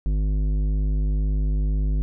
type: tone with tanh clipping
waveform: triangle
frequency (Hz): 51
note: G#1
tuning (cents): -31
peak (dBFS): -21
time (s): 0.06-2.02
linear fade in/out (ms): 0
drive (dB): 16
effects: none